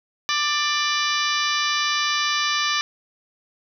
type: harmonic tone with a mistuned harmonic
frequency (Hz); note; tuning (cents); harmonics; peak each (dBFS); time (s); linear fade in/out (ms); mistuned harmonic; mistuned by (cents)
591; D5; +11; 2 / 3 / 4 / 5 / 6 / 7 / 8 / 9 / 10; -25 / -27 / -28 / -29 / -30 / -30 / -31 / -32 / -32; 0.29-2.81; 0; 7; -71
effects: 9-bit